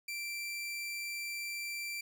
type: tone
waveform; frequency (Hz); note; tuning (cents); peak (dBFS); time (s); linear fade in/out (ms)
sawtooth; 2349; D7; 0; -34; 0.08-2.01; 5
effects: none